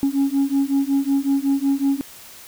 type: beating tone pair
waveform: sine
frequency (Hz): 273.5 / 278.9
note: C#4 / C#4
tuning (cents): -23 / +11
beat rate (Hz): 5.4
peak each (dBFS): -18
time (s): 0.03-2.01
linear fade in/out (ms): 0
effects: tanh soft clip ceiling -13 dBFS + white hiss -42 dBFS RMS until 2.47 s